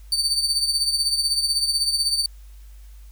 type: tone with tremolo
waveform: 35% pulse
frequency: 4572 Hz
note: D8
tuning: 47 cents flat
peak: -15 dBFS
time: 0.12-2.26 s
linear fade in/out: 2 ms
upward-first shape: triangle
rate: 16 Hz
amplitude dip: 70%
effects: added 50 Hz sine -40 dBFS peak until 3.11 s + white hiss -58 dBFS RMS until 3.11 s